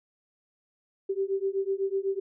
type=beating tone pair; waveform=sine; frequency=385.6 / 393.6 Hz; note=G4 / G4; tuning=-28 / +7 cents; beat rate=8 Hz; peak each=-29 dBFS; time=1.09-2.2 s; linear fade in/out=10 ms; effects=none